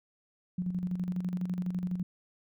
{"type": "tone with tremolo", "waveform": "sine", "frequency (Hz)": 180.3, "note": "F#3", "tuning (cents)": -45, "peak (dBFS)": -28, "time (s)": [0.58, 2.03], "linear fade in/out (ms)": 5, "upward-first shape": "square", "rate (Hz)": 12, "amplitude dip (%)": 55, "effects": []}